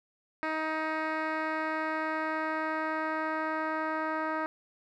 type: tone with low-pass filter sweep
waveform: 10% pulse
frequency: 314.5 Hz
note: D#4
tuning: 19 cents sharp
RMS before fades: -32 dBFS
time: 0.43-4.46 s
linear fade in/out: 0 ms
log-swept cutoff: 2300 to 1500 Hz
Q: 1.3
effects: none